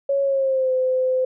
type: tone with pitch glide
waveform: sine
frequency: 554.4 to 514.3 Hz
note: C#5 to C5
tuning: 0 to -30 cents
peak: -17 dBFS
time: 0.09-1.25 s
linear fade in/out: 5 ms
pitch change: -130 cents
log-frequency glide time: 0.22-0.72 s
effects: none